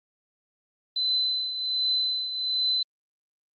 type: tone with tremolo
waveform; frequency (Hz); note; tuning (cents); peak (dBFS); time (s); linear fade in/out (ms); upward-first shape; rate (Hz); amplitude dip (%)
sine; 4033; B7; +36; -21; 0.96-2.83; 5; triangle; 1.3; 65
effects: Opus 48 kbps